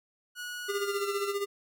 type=tone with pitch glide; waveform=sawtooth; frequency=1460 to 1354.4 Hz; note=F#6 to E6; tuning=-24 to +46 cents; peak=-33 dBFS; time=0.35-1.35 s; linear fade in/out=50 ms; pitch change=-130 cents; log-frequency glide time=0.67-1.08 s
type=tone with tremolo; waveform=square; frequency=402.2 Hz; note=G4; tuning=44 cents sharp; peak=-28 dBFS; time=0.68-1.46 s; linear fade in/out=20 ms; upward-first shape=sine; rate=15 Hz; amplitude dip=65%
effects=none